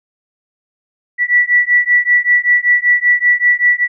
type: beating tone pair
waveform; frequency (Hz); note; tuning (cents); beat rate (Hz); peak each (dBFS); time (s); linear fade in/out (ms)
sine; 1952 / 1957.2; B6 / B6; -21 / -16; 5.2; -12; 1.18-3.88; 50
effects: none